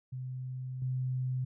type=tone with level steps; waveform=sine; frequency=128.5 Hz; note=C3; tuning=31 cents flat; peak=-36 / -30 dBFS; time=0.12-1.45 s; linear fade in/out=10 ms; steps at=0.82 s; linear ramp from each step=2 ms; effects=none